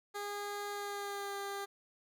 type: tone with pitch glide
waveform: 15% pulse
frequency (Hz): 408.8 to 399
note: G#4 to G4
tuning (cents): -27 to +31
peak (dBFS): -32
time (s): 0.14-1.66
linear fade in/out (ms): 20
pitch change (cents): -42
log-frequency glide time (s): 0.7-1.37
effects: none